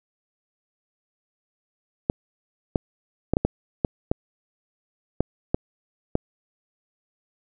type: clicks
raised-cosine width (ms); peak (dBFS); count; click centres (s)
2; -6; 10; 2.099 / 2.758 / 3.336 / 3.369 / 3.45 / 3.848 / 4.115 / 5.206 / 5.545 / 6.154
effects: none